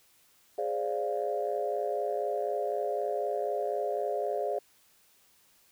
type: chord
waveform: sine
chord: D half-diminished seventh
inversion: second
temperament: equal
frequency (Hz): 415.3 / 523.3 / 587.3 / 698.5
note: Ab4 / C5 / D5 / F5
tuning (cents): 0 / 0 / 0 / 0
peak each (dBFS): -33 / -35 / -33 / -34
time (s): 0.58-4.59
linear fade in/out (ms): 5
effects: tanh soft clip ceiling -18 dBFS + white hiss -64 dBFS RMS until 5.71 s